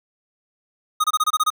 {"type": "tone bursts", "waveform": "square", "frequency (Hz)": 1245, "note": "D#6", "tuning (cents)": 1, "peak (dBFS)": -16, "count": 8, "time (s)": [1, 1.503], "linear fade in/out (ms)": 10, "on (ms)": 41, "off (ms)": 25, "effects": []}